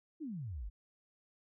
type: exponential sweep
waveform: sine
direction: down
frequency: 340 to 43.07 Hz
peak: -39 dBFS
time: 0.2-0.7 s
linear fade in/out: 20 ms
effects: none